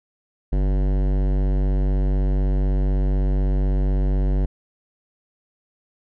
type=tone with hard clipping; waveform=sine; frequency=47.99 Hz; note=G1; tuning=36 cents flat; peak=-19 dBFS; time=0.52-4.46 s; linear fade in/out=10 ms; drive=18 dB; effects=none